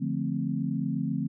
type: chord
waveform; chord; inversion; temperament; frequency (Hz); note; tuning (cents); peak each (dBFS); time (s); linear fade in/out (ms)
sine; D minor seventh; none; equal with one note detuned; 146.83 / 174.61 / 221.1 / 261.6; D3 / F3 / A3 / C4; 0 / 0 / +9 / 0; -32; 0-1.28; 20
effects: none